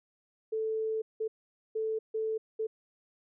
sine tone bursts at uneven times, 440 Hz, A4, in tune, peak -29 dBFS, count 5, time 0.52-1.02 / 1.2-1.28 / 1.75-1.99 / 2.14-2.38 / 2.59-2.67 s, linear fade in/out 10 ms, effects none

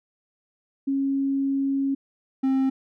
sine / triangle tone pair in turn, 273.8 / 266 Hz, C#4 / C4, -21 / +29 cents, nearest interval minor second, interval 50 cents, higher first, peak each -21 / -17 dBFS, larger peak second, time 0.87-1.95 / 2.43-2.7 s, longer first, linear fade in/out 10 ms, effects none

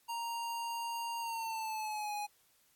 square tone with pitch glide, 932.3 to 830.6 Hz, A#5 to G#5, 0 to 0 cents, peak -37 dBFS, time 0.08-2.27 s, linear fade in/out 20 ms, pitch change -200 cents, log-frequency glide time 1.19-2.15 s, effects white hiss -70 dBFS RMS until 2.75 s + AAC 64 kbps

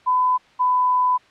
sine tone pair in turn, 1006 / 1000.7 Hz, B5 / B5, +32 / +23 cents, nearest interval unison, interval 9 cents, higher first, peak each -15 dBFS, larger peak neither, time 0.06-0.38 / 0.59-1.18 s, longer second, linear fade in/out 20 ms, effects white hiss -52 dBFS RMS until 1.3 s + low-pass 3000 Hz 12 dB/octave

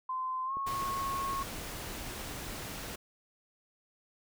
sine tone with pitch glide, 1033 to 1094.4 Hz, C6 to C#6, -22 to -23 cents, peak -32 dBFS, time 0.09-1.43 s, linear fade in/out 5 ms, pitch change +99 cents, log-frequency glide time 0.45-0.54 s
click train, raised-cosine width 2 ms, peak -34 dBFS, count 9, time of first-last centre 0.57-2.606 s, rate 3.93 Hz
pink noise, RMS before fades -41 dBFS, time 0.66-2.96 s, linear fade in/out 10 ms
effects none

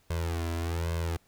sawtooth tone with flanger, 83.6 Hz, E2, 25 cents sharp, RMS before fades -31 dBFS, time 0.1-1.17 s, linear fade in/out 5 ms, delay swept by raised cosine 1.9 to 3 ms, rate 1.2 Hz, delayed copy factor +1, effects pink hiss -66 dBFS RMS until 1.27 s

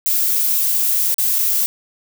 violet noise with dropouts, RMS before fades -17 dBFS, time 0.06-1.66 s, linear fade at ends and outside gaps 0 ms, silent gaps 1.143-1.183 / 1.385-1.389 s, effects none

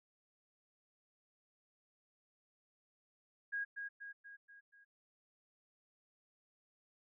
sine tone with echo, 1638 Hz, G#6, 24 cents flat, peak -36 dBFS, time 3.52-3.65 s, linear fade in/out 20 ms, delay 240 ms, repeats 5, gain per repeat -5 dB, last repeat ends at 4.85 s, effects none

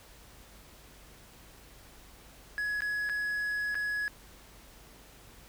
triangle tone with dropouts, 1682 Hz, G#6, 22 cents sharp, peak -28 dBFS, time 2.58-4.08 s, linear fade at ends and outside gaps 0 ms, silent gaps 2.806-2.82 / 3.091-3.096 / 3.745-3.753 s, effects added 50 Hz sine -58 dBFS peak until 5.48 s + pink hiss -55 dBFS RMS until 5.48 s

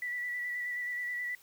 sine tone with vibrato, 1960 Hz, B6, 14 cents flat, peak -33 dBFS, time 0.02-1.35 s, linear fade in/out 2 ms, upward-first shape square, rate 9.4 Hz, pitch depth 17 cents each way, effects white hiss -60 dBFS RMS until 1.42 s

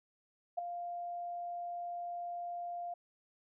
sine tone with ADSR envelope, 698.5 Hz, F5, in tune, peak -29 dBFS, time 0.57-2.94 s, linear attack 16 ms, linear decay 6 ms, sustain -9 dB, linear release 6 ms, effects none

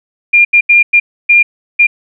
sine tone bursts at uneven times, 2403 Hz, D7, 39 cents sharp, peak -3 dBFS, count 6, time 0.33-0.45 / 0.53-0.61 / 0.69-0.83 / 0.93-1 / 1.29-1.43 / 1.79-1.87 s, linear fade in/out 10 ms, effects none

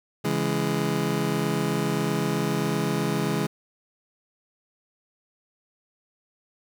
25% pulse chord, C# minor, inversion none, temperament just, 138.59 / 166.31 / 207.9 Hz, C#3 / E3 / G#3, 0 / +16 / +2 cents, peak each -25 / -24 / -24 dBFS, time 0.24-3.47 s, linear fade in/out 10 ms, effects none

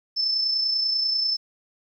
sine tone with amplitude modulation, 5274 Hz, E8, in tune, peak -19 dBFS, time 0.16-1.37 s, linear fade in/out 20 ms, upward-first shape sine, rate 30.2 Hz, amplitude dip 40%, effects 10-bit

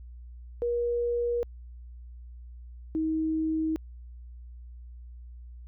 sine tone pair in turn, 477.3 / 316.9 Hz, A#4 / D#4, +41 / +32 cents, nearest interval perfect fifth, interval 709 cents, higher first, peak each -25 dBFS, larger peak neither, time 0.62-1.43 / 2.95-3.76 s, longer neither, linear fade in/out 0 ms, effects added 60 Hz sine -42 dBFS peak until 5.67 s

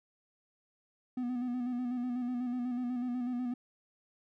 triangle tone with vibrato, 246.9 Hz, B3, in tune, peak -30 dBFS, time 1.17-3.54 s, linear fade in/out 5 ms, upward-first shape square, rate 8.1 Hz, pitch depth 35 cents each way, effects none

